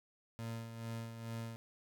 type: tone with tremolo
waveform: 30% pulse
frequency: 114.6 Hz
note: A#2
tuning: 29 cents flat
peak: -37 dBFS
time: 0.39-1.56 s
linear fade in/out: 0 ms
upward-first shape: sine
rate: 2.3 Hz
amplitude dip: 55%
effects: none